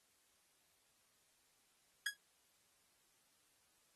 sawtooth tone with exponential decay, 1661.2 Hz, G#6, in tune, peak -30 dBFS, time 2.06-2.17 s, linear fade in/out 5 ms, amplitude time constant 22 ms, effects white hiss -75 dBFS RMS until 3.95 s + AAC 32 kbps

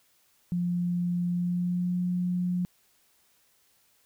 sine tone with pitch glide, 175.7 to 178.87 Hz, F3 to F3, +11 to +42 cents, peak -25 dBFS, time 0.52-2.65 s, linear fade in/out 0 ms, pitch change +31 cents, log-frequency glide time 1.31-1.98 s, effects white hiss -66 dBFS RMS until 4.05 s

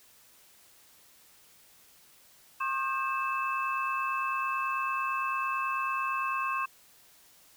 sine tone cluster, 1078 / 1207 / 1577 / 2625 Hz, C#6 / D6 / G6 / E7, -49 / +47 / +10 / -8 cents, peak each -30 / -38 / -38 / -35 dBFS, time 2.6-6.66 s, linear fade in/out 10 ms, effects white hiss -59 dBFS RMS until 7.56 s

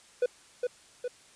triangle tone with echo, 493.9 Hz, B4, in tune, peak -20 dBFS, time 0.22-0.26 s, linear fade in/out 5 ms, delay 410 ms, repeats 2, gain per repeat -4 dB, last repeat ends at 1.08 s, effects white hiss -57 dBFS RMS until 1.35 s + resampled to 22050 Hz

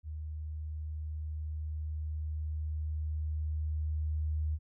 sine tone with level ramp, 77 Hz, D#2, 17 cents flat, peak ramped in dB -37 to -29 dBFS, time 0.03-4.59 s, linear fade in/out 50 ms, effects none

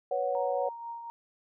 sine chord, B suspended second, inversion none, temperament equal, 493.9 / 554.4 / 740 Hz, B4 / C#5 / F#5, 0 / 0 / 0 cents, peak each -33 / -30 / -32 dBFS, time 0.11-0.69 s, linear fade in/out 5 ms
sine tone with tremolo, 932.3 Hz, A#5, in tune, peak -35 dBFS, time 0.35-1.1 s, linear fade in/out 0 ms, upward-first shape triangle, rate 4.1 Hz, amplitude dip 50%
effects none

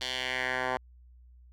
10% pulse tone with band-pass filter sweep, 127.9 Hz, C3, 39 cents flat, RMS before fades -32 dBFS, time 0.01-0.77 s, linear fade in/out 2 ms, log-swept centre 3900 to 1100 Hz, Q 2.1, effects added 61 Hz sine -52 dBFS peak until 1.52 s

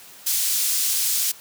pink high-pass noise, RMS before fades -22 dBFS, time 0.26-1.32 s, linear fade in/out 10 ms, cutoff 5600 Hz, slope 12 dB/octave, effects white hiss -45 dBFS RMS until 1.4 s + high-pass 100 Hz 12 dB/octave

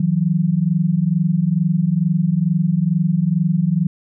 sine tone pair together, 159.15 / 181.4 Hz, D#3 / F#3, +39 / -34 cents, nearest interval major second, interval 227 cents, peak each -17 dBFS, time 0-3.87 s, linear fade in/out 5 ms, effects none

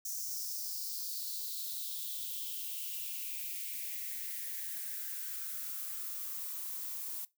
violet noise with high-pass filter sweep, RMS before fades -40 dBFS, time 0.05-7.25 s, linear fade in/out 5 ms, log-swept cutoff 6000 to 890 Hz, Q 4.7, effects noise-tail reverb RT60 0.2 s tail -20 dB re dry

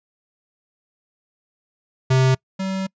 square tone pair in turn, 130.8 / 191.07 Hz, C3 / G3, 0 / -44 cents, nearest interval perfect fifth, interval 656 cents, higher second, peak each -14 / -23 dBFS, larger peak first, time 2.1-2.35 / 2.59-2.87 s, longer second, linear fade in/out 10 ms, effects noise-tail reverb RT60 0.1 s tail -26 dB re dry + resampled to 16000 Hz

